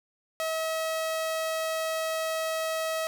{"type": "tone", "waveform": "sawtooth", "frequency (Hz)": 642, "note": "E5", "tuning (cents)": -46, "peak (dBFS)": -24, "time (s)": [0.4, 3.07], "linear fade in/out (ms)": 0, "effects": []}